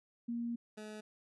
sine / 20% pulse tone pair in turn, 235.5 / 213.5 Hz, A#3 / G#3, +18 / +48 cents, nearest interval major second, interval 170 cents, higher first, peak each -35 / -40 dBFS, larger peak first, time 0.28-0.56 / 0.77-1.01 s, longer first, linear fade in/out 10 ms, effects resampled to 24000 Hz

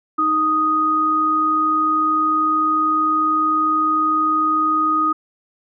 sine tone pair together, 311.1 / 1244.5 Hz, D#4 / D#6, 0 / 0 cents, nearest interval 2 octaves, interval 2400 cents, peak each -23 / -15 dBFS, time 0.18-5.13 s, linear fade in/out 10 ms, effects none

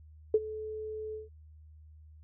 sine tone with ADSR envelope, 432.6 Hz, A4, 29 cents flat, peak -18 dBFS, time 0.34-1.29 s, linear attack 4 ms, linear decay 42 ms, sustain -18 dB, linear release 150 ms, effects added 77 Hz sine -51 dBFS peak until 2.23 s

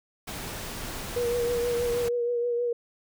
pink noise, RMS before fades -36 dBFS, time 0.27-2.09 s, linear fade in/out 10 ms
sine tone with vibrato, 479 Hz, A#4, 47 cents sharp, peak -24 dBFS, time 1.16-2.73 s, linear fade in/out 5 ms, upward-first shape triangle, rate 6.3 Hz, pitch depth 31 cents each way
effects none

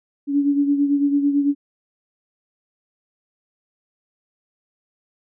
sine beating tone pair, 283.4 / 292.4 Hz, C#4 / D4, +38 / -7 cents, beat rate 9 Hz, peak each -16 / -24 dBFS, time 0.27-1.55 s, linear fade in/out 50 ms, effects none

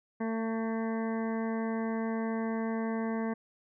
harmonic tone, 224.6 Hz, A3, 36 cents sharp, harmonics 1 / 2 / 3 / 4 / 5 / 7 / 8 / 9, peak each -31 / -37 / -41 / -43 / -45 / -48 / -49 / -50 dBFS, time 0.2-3.34 s, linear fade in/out 10 ms, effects none

